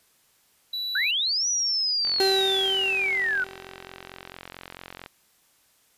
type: tone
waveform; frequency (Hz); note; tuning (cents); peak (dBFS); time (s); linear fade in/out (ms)
triangle; 3944; B7; -3; -26; 0.73-1.11; 5
type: linear two-way sweep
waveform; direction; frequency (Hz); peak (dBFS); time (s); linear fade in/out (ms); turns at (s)
sine; up then down; 1436 to 5930 to 1436; -22; 0.95-3.44; 5; 1.48
type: click train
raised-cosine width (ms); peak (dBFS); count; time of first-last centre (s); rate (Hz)
0.3; -22; 135; 2.05-5.061; 44.5
type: tone with exponential decay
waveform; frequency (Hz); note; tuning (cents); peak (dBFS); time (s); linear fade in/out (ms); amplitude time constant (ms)
35% pulse; 385.7; G4; -28; -18; 2.2-4.37; 1; 470
effects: white hiss -63 dBFS RMS until 5.97 s + resampled to 32000 Hz